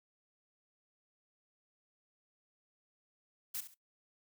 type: noise with echo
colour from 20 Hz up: blue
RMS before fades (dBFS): -39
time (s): 3.54-3.61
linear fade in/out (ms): 10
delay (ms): 68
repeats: 2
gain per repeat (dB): -11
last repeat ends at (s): 3.746
effects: noise-tail reverb RT60 0.1 s tail -17 dB re dry